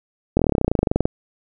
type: slowing click train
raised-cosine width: 2 ms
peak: -3 dBFS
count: 21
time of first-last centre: 0.37-1.055 s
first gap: 23 ms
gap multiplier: 1.04
effects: none